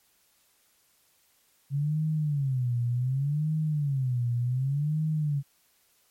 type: tone with vibrato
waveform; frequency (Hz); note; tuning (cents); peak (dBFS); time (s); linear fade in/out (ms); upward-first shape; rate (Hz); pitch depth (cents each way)
sine; 136.9; C#3; -21; -24; 1.7-5.43; 50; sine; 0.67; 230
effects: white hiss -66 dBFS RMS until 6.1 s + MP3 64 kbps